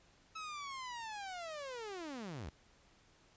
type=linear sweep; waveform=sawtooth; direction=down; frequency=1303 to 58.27 Hz; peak=-39 dBFS; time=0.35-2.5 s; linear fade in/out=10 ms; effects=pink hiss -67 dBFS RMS until 3.36 s + resampled to 16000 Hz